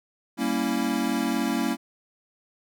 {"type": "chord", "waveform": "square", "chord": "G diminished seventh", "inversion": "none", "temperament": "equal", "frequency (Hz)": [196, 233.1, 277.2, 329.6], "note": ["G3", "Bb3", "Db4", "Fb4"], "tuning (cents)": [0, 0, 0, 0], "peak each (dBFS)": [-33, -28, -29, -31], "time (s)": [0.37, 1.77], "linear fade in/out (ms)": 50, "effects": []}